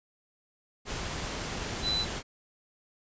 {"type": "tone in noise", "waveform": "sine", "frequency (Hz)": 3996, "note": "B7", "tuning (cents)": 20, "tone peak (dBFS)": -27, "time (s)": [1.82, 2.06], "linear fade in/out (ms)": 50, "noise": "pink", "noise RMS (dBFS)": -35, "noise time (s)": [0.85, 2.23], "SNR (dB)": 5, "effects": ["resampled to 16000 Hz"]}